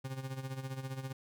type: tone with tremolo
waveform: 40% pulse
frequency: 132.6 Hz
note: C3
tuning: 23 cents sharp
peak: -35 dBFS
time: 0.04-1.13 s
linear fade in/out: 10 ms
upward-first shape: sine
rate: 15 Hz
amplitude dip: 70%
effects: none